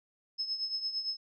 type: tone with tremolo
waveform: sine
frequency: 5190 Hz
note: E8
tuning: 28 cents flat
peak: -29 dBFS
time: 0.38-1.17 s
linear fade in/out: 20 ms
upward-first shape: triangle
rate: 8.8 Hz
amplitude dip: 75%
effects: none